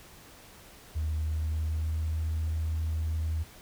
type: tone with pitch glide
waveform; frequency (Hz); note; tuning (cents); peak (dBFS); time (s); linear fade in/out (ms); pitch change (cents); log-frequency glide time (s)
sine; 77.78 to 79.74; D#2 to D#2; 0 to +43; -26; 0.95-3.44; 20; +43; 1.16-2.26
effects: tanh soft clip ceiling -24 dBFS + pink hiss -52 dBFS RMS until 3.61 s